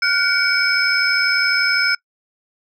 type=tone cluster; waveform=sine; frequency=1413 / 1493 / 2262 / 5200 Hz; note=F6 / F#6 / C#7 / E8; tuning=+20 / +15 / +34 / -24 cents; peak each=-19 dBFS; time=0.02-1.95 s; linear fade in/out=5 ms; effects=noise-tail reverb RT60 0.1 s tail -25 dB re dry + tanh soft clip ceiling -8 dBFS